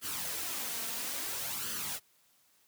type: noise with flanger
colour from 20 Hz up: white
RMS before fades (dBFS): -37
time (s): 0.01-2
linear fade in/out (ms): 50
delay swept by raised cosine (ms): 0.64 to 4.44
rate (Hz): 0.59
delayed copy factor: +0.55
effects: white hiss -68 dBFS RMS until 2.67 s + high-pass 80 Hz 12 dB/octave